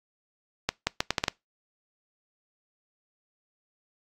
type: accelerating click train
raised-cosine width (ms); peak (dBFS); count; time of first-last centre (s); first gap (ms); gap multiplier
0.2; -6; 7; 0.69-1.282; 180; 0.75
effects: noise-tail reverb RT60 0.2 s tail -24 dB re dry + AAC 64 kbps